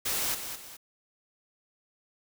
white noise with echo, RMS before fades -30 dBFS, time 0.05-0.35 s, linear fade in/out 10 ms, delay 210 ms, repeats 2, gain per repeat -8 dB, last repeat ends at 0.77 s, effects none

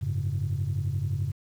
sine chord, F# suspended second, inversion none, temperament just, 92.5 / 104.06 / 138.75 Hz, F#2 / G#2 / C#3, 0 / +4 / +2 cents, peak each -29 dBFS, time 0.01-1.32 s, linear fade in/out 20 ms, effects tanh soft clip ceiling -20 dBFS + 9-bit

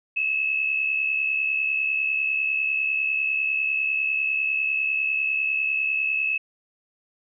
sine tone pair together, 2588 / 2658 Hz, E7 / E7, -32 / +14 cents, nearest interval unison, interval 46 cents, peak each -22 / -29 dBFS, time 0.16-6.38 s, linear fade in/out 10 ms, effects none

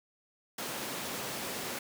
pink high-pass noise, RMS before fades -38 dBFS, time 0.58-1.79 s, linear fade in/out 5 ms, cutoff 210 Hz, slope 12 dB/octave, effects none

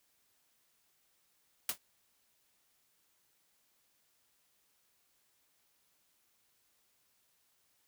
white noise with exponential decay, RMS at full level -29 dBFS, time 1.69-1.78 s, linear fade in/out 2 ms, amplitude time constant 19 ms, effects white hiss -74 dBFS RMS until 7.87 s

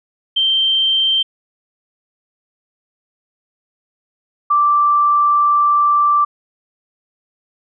sine tone pair in turn, 3136 / 1172.3 Hz, G7 / D6, 0 / -3 cents, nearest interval octave + perfect fourth, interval 1703 cents, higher first, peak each -12 / -10 dBFS, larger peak second, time 0.36-1.23 / 4.5-6.25 s, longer second, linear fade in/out 10 ms, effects none

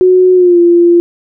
sine tone with pitch glide, 367.7 to 345.1 Hz, F#4 to F4, -11 to -21 cents, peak -3 dBFS, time 0.01-1 s, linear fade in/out 0 ms, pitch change -110 cents, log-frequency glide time 0.34-0.59 s, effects none

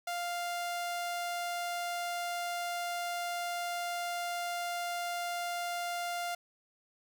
sawtooth tone, 698.5 Hz, F5, in tune, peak -30 dBFS, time 0.07-6.35 s, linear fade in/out 5 ms, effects 10-bit

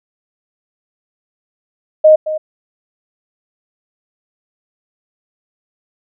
sine tone with echo, 621 Hz, D#5, 3 cents flat, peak -3 dBFS, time 2.04-2.16 s, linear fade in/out 10 ms, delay 220 ms, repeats 1, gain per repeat -13 dB, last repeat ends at 2.38 s, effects none

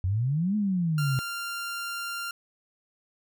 sine exponential two-way sweep, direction up then down, 87.7 to 215.3 to 127.2 Hz, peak -23 dBFS, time 0.04-1.19 s, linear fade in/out 0 ms, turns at 0.56 s
sawtooth tone, 1390 Hz, F6, 9 cents flat, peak -28 dBFS, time 0.98-2.31 s, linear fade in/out 2 ms
effects none

